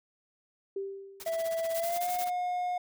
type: tone with exponential decay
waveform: sine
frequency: 392 Hz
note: G4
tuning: in tune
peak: -30 dBFS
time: 0.76-1.59 s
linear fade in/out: 5 ms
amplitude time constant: 180 ms
type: noise with tremolo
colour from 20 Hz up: white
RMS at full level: -41 dBFS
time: 1.2-2.3 s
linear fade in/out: 0 ms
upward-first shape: triangle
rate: 16 Hz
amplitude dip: 100%
type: tone with pitch glide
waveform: triangle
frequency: 659.3 to 719 Hz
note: E5 to F#5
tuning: 0 to -50 cents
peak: -27 dBFS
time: 1.26-2.78 s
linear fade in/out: 5 ms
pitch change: +150 cents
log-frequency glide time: 1.75-2.1 s
type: noise bursts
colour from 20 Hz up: blue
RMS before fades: -38 dBFS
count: 6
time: 1.74-2.248 s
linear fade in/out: 10 ms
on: 68 ms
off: 20 ms
effects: none